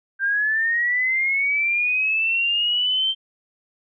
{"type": "linear sweep", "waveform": "sine", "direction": "up", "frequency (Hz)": [1573, 3141], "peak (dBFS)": -18, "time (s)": [0.19, 3.15], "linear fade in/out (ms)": 50, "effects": []}